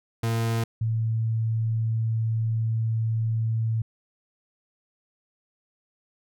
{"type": "tone pair in turn", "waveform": ["40% pulse", "sine"], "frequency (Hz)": [114.3, 112.34], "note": ["A#2", "A2"], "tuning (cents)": [-34, 36], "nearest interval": "unison", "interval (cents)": 30, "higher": "first", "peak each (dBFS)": -22, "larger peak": "neither", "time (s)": [[0.23, 0.64], [0.81, 3.82]], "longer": "second", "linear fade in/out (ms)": 5, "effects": []}